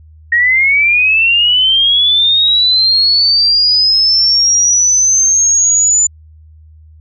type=linear sweep; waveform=sine; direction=up; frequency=1864.7 to 7060 Hz; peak=-7 dBFS; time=0.32-6.07 s; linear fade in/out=5 ms; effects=added 78 Hz sine -37 dBFS peak until 7 s